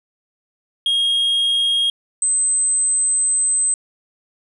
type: tone pair in turn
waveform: sine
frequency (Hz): 3259 / 8190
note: G#7 / C9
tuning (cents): -33 / -38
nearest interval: octave + major third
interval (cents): 1595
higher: second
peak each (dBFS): -12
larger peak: neither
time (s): 0.86-1.9 / 2.22-3.74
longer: second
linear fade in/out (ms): 2
effects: tanh soft clip ceiling -14 dBFS